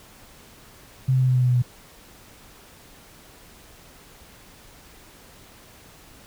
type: tone with pitch steps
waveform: sine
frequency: 130.81 / 129.68 / 128.56 / 127.45 / 126.35 / 125.26 / 124.18 / 123.11 Hz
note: C3 / C3 / C3 / C3 / B2 / B2 / B2 / B2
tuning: 0 / -15 / -30 / -45 / +40 / +25 / +10 / -5 cents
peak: -16 dBFS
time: 1.08-1.624 s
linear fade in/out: 10 ms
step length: 68 ms
effects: pink hiss -49 dBFS RMS until 6.26 s